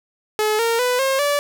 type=tone with pitch steps; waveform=sawtooth; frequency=427.8 / 461.2 / 497.1 / 535.9 / 577.7 Hz; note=A4 / A#4 / B4 / C5 / D5; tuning=-49 / -19 / +11 / +41 / -29 cents; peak=-13 dBFS; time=0.39-1.39 s; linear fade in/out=0 ms; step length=200 ms; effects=none